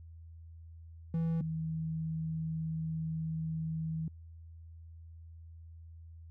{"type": "tone pair in turn", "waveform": ["triangle", "sine"], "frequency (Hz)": [164.3, 160.27], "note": ["E3", "E3"], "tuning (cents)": [-5, -48], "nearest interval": "unison", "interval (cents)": 43, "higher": "first", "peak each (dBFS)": [-27, -33], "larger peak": "first", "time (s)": [[1.14, 1.41], [1.41, 4.08]], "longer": "second", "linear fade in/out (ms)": 2, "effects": ["added 82 Hz sine -48 dBFS peak until 6.3 s"]}